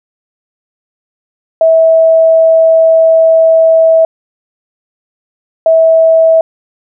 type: tone pair in turn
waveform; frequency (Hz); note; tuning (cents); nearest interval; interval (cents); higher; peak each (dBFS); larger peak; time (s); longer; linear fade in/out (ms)
sine; 650 / 650; E5 / E5; -24 / -24; unison; 0; neither; -3; neither; 1.61-4.05 / 5.66-6.41; first; 2
effects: none